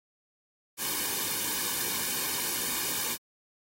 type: noise with comb filter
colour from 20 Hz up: white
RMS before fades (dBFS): -31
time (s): 0.77-3.18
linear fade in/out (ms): 50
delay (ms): 1.5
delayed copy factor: -0.7
effects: AAC 48 kbps